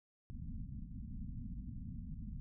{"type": "low-pass noise", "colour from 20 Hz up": "pink", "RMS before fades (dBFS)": -45, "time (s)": [0.3, 2.4], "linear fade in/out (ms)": 0, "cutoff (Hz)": 260, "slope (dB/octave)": 96, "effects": []}